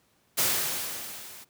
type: noise with level ramp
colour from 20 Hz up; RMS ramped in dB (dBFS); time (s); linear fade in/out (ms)
white; -23 to -47; 0.37-1.45; 20
effects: pink hiss -67 dBFS RMS until 1.49 s + high-pass 80 Hz 12 dB/octave